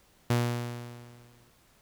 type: tone with exponential decay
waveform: sawtooth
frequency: 120 Hz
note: B2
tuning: 49 cents flat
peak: -18 dBFS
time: 0.3-1.5 s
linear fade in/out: 5 ms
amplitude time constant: 260 ms
effects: pink hiss -63 dBFS RMS until 1.81 s